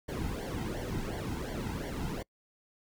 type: noise with flanger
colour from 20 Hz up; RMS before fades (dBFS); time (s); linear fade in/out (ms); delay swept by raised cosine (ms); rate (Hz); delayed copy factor
brown; -36; 0.08-2.23; 10; 0.77 to 1.77; 2.8; -0.8
effects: noise-tail reverb RT60 0.1 s tail -26 dB re dry